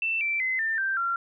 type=tone with pitch steps; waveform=sine; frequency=2670 / 2338 / 2047 / 1792.3 / 1569.4 / 1374.1 Hz; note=E7 / D7 / C7 / A6 / G6 / F6; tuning=+22 / -8 / -38 / +31 / +2 / -29 cents; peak=-24 dBFS; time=0.02-1.16 s; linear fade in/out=2 ms; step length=190 ms; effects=none